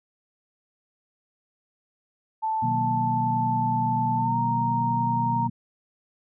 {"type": "tone with pitch glide", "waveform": "sine", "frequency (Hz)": [880, 930.2], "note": ["A5", "A#5"], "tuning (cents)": [0, -4], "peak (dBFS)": -23, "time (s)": [2.42, 5.48], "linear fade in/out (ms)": 20, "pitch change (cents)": 96, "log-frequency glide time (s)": [4.14, 4.37]}
{"type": "chord", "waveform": "sine", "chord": "B major seventh", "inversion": "none", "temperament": "equal with one note detuned", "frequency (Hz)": [123.47, 154.4, 185, 233.1], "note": ["B2", "D#3", "F#3", "A#3"], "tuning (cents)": [0, -13, 0, 0], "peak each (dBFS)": [-28, -34, -34, -30], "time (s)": [2.62, 5.5], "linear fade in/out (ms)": 10}
{"effects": []}